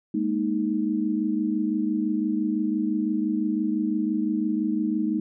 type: chord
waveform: sine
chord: Ab suspended second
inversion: none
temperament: just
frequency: 207.7 / 233.6 / 311.5 Hz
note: Ab3 / Bb3 / Eb4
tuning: 0 / +4 / +2 cents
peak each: -27 / -28 / -25 dBFS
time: 0.14-5.2 s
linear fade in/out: 5 ms
effects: none